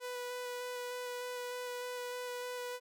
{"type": "tone with vibrato", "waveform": "sawtooth", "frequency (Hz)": 493.9, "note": "B4", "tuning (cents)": 0, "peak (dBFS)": -35, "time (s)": [0, 2.8], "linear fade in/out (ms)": 50, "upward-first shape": "square", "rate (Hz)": 3.3, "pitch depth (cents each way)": 8, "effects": []}